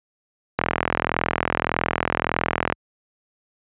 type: click train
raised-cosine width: 0.5 ms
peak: -3 dBFS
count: 90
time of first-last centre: 0.59-2.724 s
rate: 41.7 Hz
effects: high-pass 60 Hz 12 dB/octave + resampled to 8000 Hz